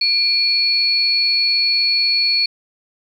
sine tone pair together, 2391 / 4388 Hz, D7 / C#8, +30 / -18 cents, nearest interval major seventh, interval 1052 cents, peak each -22 / -14 dBFS, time 0.01-2.46 s, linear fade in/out 5 ms, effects 8-bit

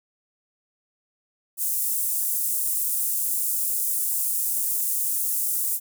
pink high-pass noise, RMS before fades -25 dBFS, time 1.57-5.8 s, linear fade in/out 50 ms, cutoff 9000 Hz, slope 24 dB/octave, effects none

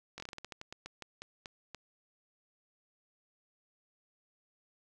slowing click train, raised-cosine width 0.2 ms, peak -26 dBFS, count 16, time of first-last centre 0.18-1.747 s, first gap 20 ms, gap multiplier 1.21, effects none

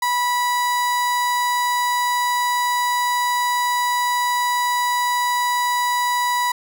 35% pulse tone, 979 Hz, B5, 15 cents flat, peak -16 dBFS, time 0.02-6.52 s, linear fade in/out 5 ms, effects none

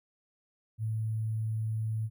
sine tone with sample-and-hold, 110.1 Hz, A2, 2 cents sharp, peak -29 dBFS, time 0.78-2.1 s, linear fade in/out 50 ms, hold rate 11025 Hz, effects none

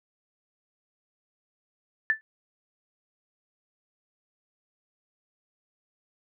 sine tone with exponential decay, 1760 Hz, A6, in tune, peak -16 dBFS, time 2.1-2.21 s, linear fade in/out 0 ms, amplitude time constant 22 ms, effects none

